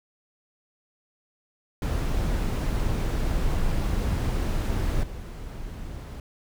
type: noise with level steps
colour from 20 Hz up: brown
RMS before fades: -25 / -36 dBFS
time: 1.82-6.2 s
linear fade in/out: 2 ms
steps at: 5.03 s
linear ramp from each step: 5 ms
effects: none